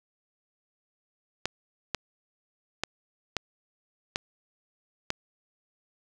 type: clicks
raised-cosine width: 0.2 ms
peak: -10 dBFS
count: 6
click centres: 1.456 / 1.947 / 2.836 / 3.367 / 4.159 / 5.104 s
effects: none